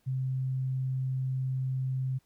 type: tone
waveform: sine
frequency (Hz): 130.81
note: C3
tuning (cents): 0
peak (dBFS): -28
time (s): 0.06-2.19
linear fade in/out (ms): 20
effects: pink hiss -71 dBFS RMS until 2.25 s

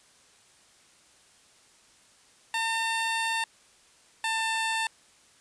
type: tone pair in turn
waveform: 15% pulse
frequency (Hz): 904 / 894.1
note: A5 / A5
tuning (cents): +47 / +28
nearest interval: unison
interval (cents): 19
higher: first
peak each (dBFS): -20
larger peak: neither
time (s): 2.54-3.44 / 4.24-4.87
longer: first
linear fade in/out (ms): 2
effects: white hiss -59 dBFS RMS until 5.4 s + resampled to 22050 Hz

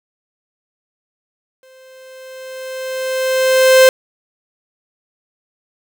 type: tone with exponential growth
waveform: 45% pulse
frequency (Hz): 521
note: C5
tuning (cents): -7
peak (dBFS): -4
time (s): 1.63-3.89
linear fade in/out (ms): 1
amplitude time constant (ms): 490
effects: none

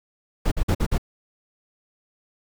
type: noise bursts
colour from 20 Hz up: brown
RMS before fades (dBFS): -20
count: 5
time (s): 0.45-0.981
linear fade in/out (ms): 10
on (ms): 67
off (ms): 49
effects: none

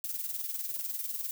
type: noise with tremolo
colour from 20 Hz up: violet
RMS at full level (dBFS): -34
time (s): 0.04-1.31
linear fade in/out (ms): 2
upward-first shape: square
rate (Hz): 20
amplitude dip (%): 55
effects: none

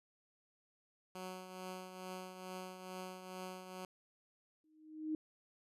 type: tone with tremolo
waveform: 10% pulse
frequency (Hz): 185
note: F#3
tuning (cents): 0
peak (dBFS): -35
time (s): 1.15-3.85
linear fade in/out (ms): 2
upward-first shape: triangle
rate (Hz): 2.3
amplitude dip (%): 60
type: tone with exponential growth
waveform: sine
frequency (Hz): 311.1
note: D#4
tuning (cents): 0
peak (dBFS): -33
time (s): 4.64-5.15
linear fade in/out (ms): 2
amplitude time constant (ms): 110
effects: resampled to 32000 Hz

